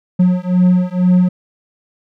triangle beating tone pair, 180 / 182.1 Hz, F#3 / F#3, -47 / -27 cents, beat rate 2.1 Hz, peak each -11 dBFS, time 0.19-1.29 s, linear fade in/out 10 ms, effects none

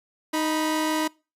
sawtooth tone pair together, 311.1 / 979.2 Hz, D#4 / B5, 0 / -15 cents, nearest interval octave + minor sixth, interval 1985 cents, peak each -20 / -25 dBFS, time 0.33-1.08 s, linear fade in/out 10 ms, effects noise-tail reverb RT60 0.3 s tail -24 dB re dry + resampled to 32000 Hz

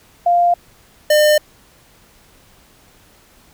sine / square tone pair in turn, 698.5 / 603.3 Hz, F5 / D5, 0 / +46 cents, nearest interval minor third, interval 254 cents, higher first, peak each -10 dBFS, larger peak neither, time 0.26-0.54 / 1.1-1.38 s, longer neither, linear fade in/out 5 ms, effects pink hiss -50 dBFS RMS until 3.53 s

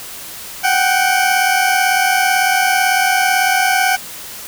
20% pulse tone pair together, 740 / 778 Hz, F#5 / G5, 0 / -13 cents, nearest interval minor second, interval 87 cents, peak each -10 / -10 dBFS, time 0.63-3.97 s, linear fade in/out 20 ms, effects white hiss -31 dBFS RMS until 4.47 s

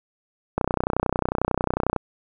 click train, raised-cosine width 1 ms, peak -7 dBFS, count 44, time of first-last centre 0.58-1.963 s, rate 31.1 Hz, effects none

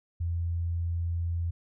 sine tone, 85 Hz, F2, 46 cents flat, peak -27 dBFS, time 0.2-1.51 s, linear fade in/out 10 ms, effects none

